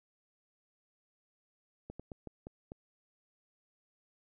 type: slowing click train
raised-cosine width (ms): 2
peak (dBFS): -30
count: 6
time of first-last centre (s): 1.9-2.719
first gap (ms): 96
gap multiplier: 1.27
effects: none